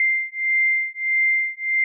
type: beating tone pair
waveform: sine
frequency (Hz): 2093 / 2094.6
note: C7 / C7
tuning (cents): 0 / +1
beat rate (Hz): 1.6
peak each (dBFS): -21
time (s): 0-1.84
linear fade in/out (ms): 2
effects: none